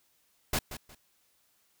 pink noise with echo, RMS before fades -28 dBFS, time 0.53-0.59 s, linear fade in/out 5 ms, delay 180 ms, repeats 2, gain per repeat -12 dB, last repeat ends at 0.95 s, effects white hiss -70 dBFS RMS until 1.8 s

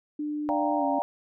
sine tone with pitch glide, 298.2 to 279.8 Hz, D4 to C#4, +27 to +16 cents, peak -28 dBFS, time 0.19-0.99 s, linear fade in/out 5 ms, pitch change -111 cents, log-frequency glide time 0.78-0.84 s
sine chord, G minor seventh, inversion second, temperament equal, 587.3 / 698.5 / 784 / 932.3 Hz, D5 / F5 / G5 / Bb5, 0 / 0 / 0 / 0 cents, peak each -30 dBFS, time 0.49-1.02 s, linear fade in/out 0 ms
effects none

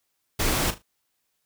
pink noise with echo, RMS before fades -24 dBFS, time 0.39-0.71 s, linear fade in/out 10 ms, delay 38 ms, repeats 3, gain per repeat -12 dB, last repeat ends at 0.824 s, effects white hiss -75 dBFS RMS until 1.45 s

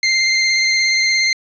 25% pulse tone with vibrato, 2093 Hz, C7, in tune, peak -9 dBFS, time 0.03-1.33 s, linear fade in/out 2 ms, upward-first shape square, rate 17 Hz, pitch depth 11 cents each way, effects resampled to 16000 Hz

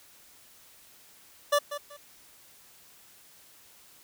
25% pulse tone with echo, 581 Hz, D5, 19 cents flat, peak -17 dBFS, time 1.52-1.59 s, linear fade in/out 10 ms, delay 190 ms, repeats 2, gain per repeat -12 dB, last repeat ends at 1.97 s, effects white hiss -56 dBFS RMS until 4.03 s

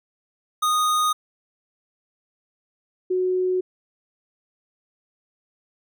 square / sine tone pair in turn, 1238 / 368.1 Hz, D#6 / F#4, -9 / -9 cents, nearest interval octave + major sixth, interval 2100 cents, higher first, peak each -19 dBFS, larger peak neither, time 0.62-1.13 / 3.1-3.61 s, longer neither, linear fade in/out 10 ms, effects none

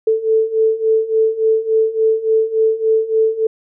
sine beating tone pair, 440 / 443.5 Hz, A4 / A4, 0 / +14 cents, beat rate 3.5 Hz, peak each -17 / -14 dBFS, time 0.07-3.47 s, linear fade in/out 5 ms, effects none

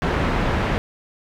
pink low-pass noise, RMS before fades -21 dBFS, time 0.02-0.78 s, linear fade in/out 0 ms, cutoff 2000 Hz, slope 12 dB/octave, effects none

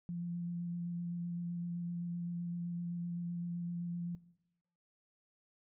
sine tone with vibrato, 172.9 Hz, F3, 17 cents flat, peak -37 dBFS, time 0.09-4.15 s, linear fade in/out 0 ms, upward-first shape square, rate 7.8 Hz, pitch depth 12 cents each way, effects noise-tail reverb RT60 0.9 s tail -19 dB re dry

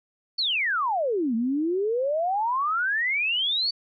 sine exponential two-way sweep, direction down then up, 4592 to 220 to 4592 Hz, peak -22 dBFS, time 0.38-3.71 s, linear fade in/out 10 ms, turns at 1.35 s, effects none

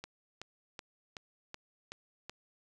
click train, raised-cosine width 0.2 ms, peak -25 dBFS, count 7, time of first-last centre 0.04-2.296 s, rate 2.66 Hz, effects none

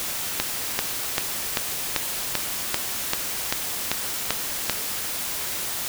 click train, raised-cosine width 0.2 ms, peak -3 dBFS, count 12, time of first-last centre 0.4-4.697 s, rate 2.56 Hz, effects white hiss -29 dBFS RMS until 5.88 s

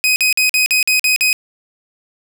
sawtooth tone bursts, 2511 Hz, D#7, 15 cents sharp, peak -8 dBFS, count 8, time 0.04-1.329 s, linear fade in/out 0 ms, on 120 ms, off 47 ms, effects none

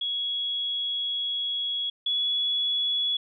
sine tone pair in turn, 3340 / 3385 Hz, G#7 / G#7, +9 / +32 cents, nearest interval unison, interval 23 cents, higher second, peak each -26 / -23 dBFS, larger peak second, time 0.01-1.9 / 2.06-3.17 s, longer first, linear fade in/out 5 ms, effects none

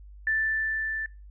sine tone with level ramp, 1764 Hz, A6, 4 cents sharp, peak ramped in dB -22 to -29 dBFS, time 0.27-1.06 s, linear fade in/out 2 ms, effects noise-tail reverb RT60 0.3 s tail -24 dB re dry + added 50 Hz sine -44 dBFS peak until 1.3 s

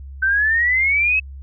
sine exponential sweep, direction up, 1525 to 2600 Hz, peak -14 dBFS, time 0.22-1.2 s, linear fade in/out 10 ms, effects added 68 Hz sine -32 dBFS peak until 1.42 s

